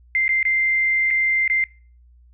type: tone with dropouts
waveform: sine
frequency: 2089 Hz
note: C7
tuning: 3 cents flat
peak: -16 dBFS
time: 0.15-1.64 s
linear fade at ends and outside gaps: 1 ms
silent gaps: 0.28-0.291 / 0.429-0.452 / 1.105-1.109 / 1.478-1.499 s
effects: noise-tail reverb RT60 0.4 s tail -23 dB re dry + added 60 Hz sine -48 dBFS peak until 2.33 s